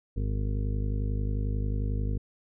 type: harmonic tone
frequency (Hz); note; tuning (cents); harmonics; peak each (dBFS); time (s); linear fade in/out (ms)
51.2; G#1; -24; 1 / 2 / 3 / 4 / 5 / 7 / 8 / 9; -28 / -31 / -41 / -41 / -40 / -48 / -49 / -45; 0.16-2.18; 10
effects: none